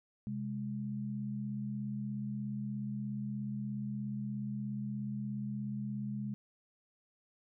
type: tone pair together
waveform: sine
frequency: 130.84 / 207.7 Hz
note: C3 / G#3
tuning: 0 / 0 cents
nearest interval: minor sixth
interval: 800 cents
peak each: -40 / -37 dBFS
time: 0.27-6.34 s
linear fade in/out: 0 ms
effects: none